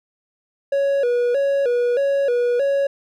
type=tone with vibrato; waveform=triangle; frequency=519 Hz; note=C5; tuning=14 cents flat; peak=-14 dBFS; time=0.72-2.87 s; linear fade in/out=5 ms; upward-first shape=square; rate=1.6 Hz; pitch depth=120 cents each way; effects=none